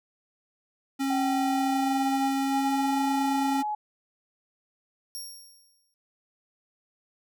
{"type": "tone", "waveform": "square", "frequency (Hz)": 271.8, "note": "C#4", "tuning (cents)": -34, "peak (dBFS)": -26, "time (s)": [0.99, 3.63], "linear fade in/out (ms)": 20}
{"type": "tone with pitch glide", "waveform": "sine", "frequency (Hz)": [770, 844.6], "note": ["G5", "G#5"], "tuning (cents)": [-31, 29], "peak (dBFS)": -27, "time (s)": [1.1, 3.75], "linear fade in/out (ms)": 5, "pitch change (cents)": 160, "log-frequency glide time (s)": [1.41, 3.02]}
{"type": "tone with exponential decay", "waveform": "20% pulse", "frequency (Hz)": 5570, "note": "F8", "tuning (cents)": -5, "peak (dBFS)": -28, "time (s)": [5.15, 5.94], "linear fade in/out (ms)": 0, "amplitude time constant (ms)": 170}
{"effects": []}